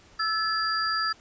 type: tone cluster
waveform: sine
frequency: 1321 / 1722 / 4770 Hz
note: E6 / A6 / D8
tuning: +3 / -38 / +26 cents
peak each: -27 / -30 / -29 dBFS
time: 0.19-1.13 s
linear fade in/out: 10 ms
effects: pink hiss -55 dBFS RMS until 1.2 s + resampled to 16000 Hz